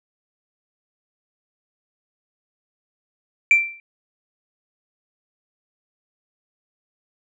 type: tone with exponential decay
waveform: sine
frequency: 2349 Hz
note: D7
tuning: in tune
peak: -6 dBFS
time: 3.51-3.8 s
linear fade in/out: 1 ms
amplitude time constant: 63 ms
effects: tanh soft clip ceiling -7 dBFS